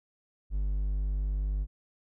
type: tone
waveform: triangle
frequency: 49.74 Hz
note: G1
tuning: 26 cents sharp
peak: -25 dBFS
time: 0.5-1.67 s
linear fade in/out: 50 ms
effects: none